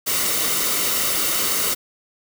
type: noise with comb filter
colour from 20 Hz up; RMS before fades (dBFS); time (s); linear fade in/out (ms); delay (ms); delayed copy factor
white; -21; 0.06-1.75; 20; 1.2; -0.5
effects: none